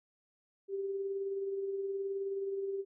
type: tone with tremolo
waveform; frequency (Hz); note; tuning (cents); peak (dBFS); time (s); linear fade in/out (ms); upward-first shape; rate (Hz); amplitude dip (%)
sine; 392.5; G4; +2; -32; 0.68-2.85; 50; sine; 19; 35
effects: none